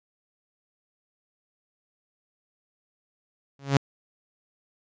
sawtooth tone with exponential growth, 138.59 Hz, C#3, in tune, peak -10 dBFS, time 3.59-3.77 s, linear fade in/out 2 ms, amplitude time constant 39 ms, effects resampled to 16000 Hz

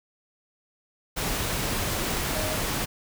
sine tone in noise, 622.3 Hz, D#5, in tune, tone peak -33 dBFS, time 2.34-2.57 s, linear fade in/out 20 ms, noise pink, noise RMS -28 dBFS, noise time 1.16-2.86 s, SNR -8 dB, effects none

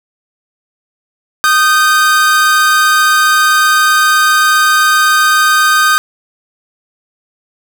45% pulse tone pair together, 1234 / 1549.4 Hz, D#6 / G6, -15 / -21 cents, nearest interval major third, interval 394 cents, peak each -10 dBFS, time 1.44-5.98 s, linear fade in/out 0 ms, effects none

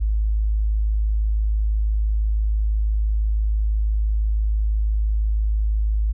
sine tone, 53 Hz, G#1, 36 cents sharp, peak -17 dBFS, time 0-6.13 s, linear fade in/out 20 ms, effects none

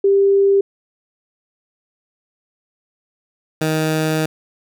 sine / 15% pulse tone pair in turn, 395.5 / 156.95 Hz, G4 / D#3, +15 / +15 cents, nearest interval octave + major third, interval 1600 cents, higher first, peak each -10 dBFS, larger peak neither, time 0.04-0.61 / 3.61-4.26 s, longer second, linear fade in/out 5 ms, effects none

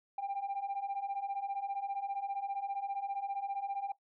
sine beating tone pair, 784 / 799 Hz, G5 / G5, 0 / +33 cents, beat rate 15 Hz, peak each -37 / -35 dBFS, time 0.18-3.92 s, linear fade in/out 5 ms, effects noise-tail reverb RT60 0.1 s tail -17 dB re dry + tanh soft clip ceiling -31 dBFS

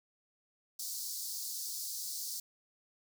pink high-pass noise, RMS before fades -40 dBFS, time 0.79-2.4 s, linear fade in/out 5 ms, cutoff 4400 Hz, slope 48 dB/octave, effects none

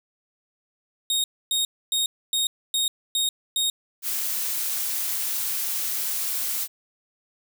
sawtooth tone bursts, 3726 Hz, A#7, 2 cents flat, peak -18 dBFS, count 7, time 1.1-3.7 s, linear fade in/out 2 ms, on 140 ms, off 270 ms
blue noise, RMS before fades -27 dBFS, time 4.02-6.68 s, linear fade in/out 50 ms
effects none

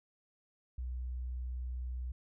sine tone, 62.2 Hz, B1, 13 cents sharp, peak -36 dBFS, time 0.78-2.12 s, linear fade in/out 5 ms, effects none

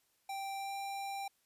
square tone with pitch glide, 784 to 790.4 Hz, G5 to G5, 0 to +14 cents, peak -39 dBFS, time 0.29-1.28 s, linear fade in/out 5 ms, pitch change +14 cents, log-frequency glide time 0.56-0.74 s, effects white hiss -75 dBFS RMS until 1.45 s + resampled to 32000 Hz

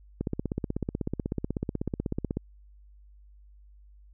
click train, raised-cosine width 3 ms, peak -16 dBFS, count 36, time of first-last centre 0.21-2.37 s, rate 16.2 Hz, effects added 50 Hz sine -51 dBFS peak until 4.13 s

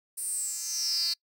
10% pulse tone with high-pass filter sweep, 340.3 Hz, F4, 45 cents flat, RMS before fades -31 dBFS, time 0.17-1.14 s, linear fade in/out 10 ms, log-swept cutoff 9800 to 4300 Hz, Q 9.2, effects noise-tail reverb RT60 0.1 s tail -26 dB re dry

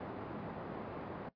pink band-pass noise, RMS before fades -44 dBFS, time 0-1.29 s, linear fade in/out 5 ms, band 150 to 1000 Hz, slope 12 dB/octave, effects noise-tail reverb RT60 0.1 s tail -17 dB re dry + resampled to 11025 Hz

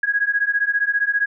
sine beating tone pair, 1646 / 1661 Hz, G#6 / G#6, -16 / 0 cents, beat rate 15 Hz, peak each -20 dBFS, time 0.03-1.26 s, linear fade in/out 5 ms, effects none

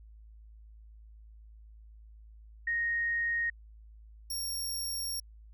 sine / 20% pulse tone pair in turn, 1864.7 / 5557 Hz, A#6 / F8, 0 / -10 cents, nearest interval octave + perfect fifth, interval 1890 cents, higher second, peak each -28 dBFS, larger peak neither, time 2.67-3.5 / 4.3-5.2 s, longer second, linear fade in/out 5 ms, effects added 54 Hz sine -50 dBFS peak until 5.53 s

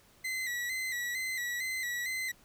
40% pulse tone with vibrato, 1993 Hz, B6, 15 cents sharp, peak -32 dBFS, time 0.24-2.32 s, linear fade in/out 10 ms, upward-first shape square, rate 2.2 Hz, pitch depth 51 cents each way, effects pink hiss -62 dBFS RMS until 2.44 s

